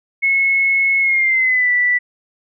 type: tone with pitch glide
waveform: sine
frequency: 2185 to 1969.2 Hz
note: C#7 to B6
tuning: -26 to -6 cents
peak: -12 dBFS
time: 0.22-1.99 s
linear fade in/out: 20 ms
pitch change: -180 cents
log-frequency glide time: 1-1.71 s
effects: none